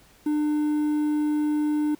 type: tone with quantisation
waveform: triangle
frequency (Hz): 300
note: D4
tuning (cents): +37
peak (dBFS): -19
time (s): 0.26-1.95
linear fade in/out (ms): 5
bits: 8
effects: pink hiss -56 dBFS RMS until 1.99 s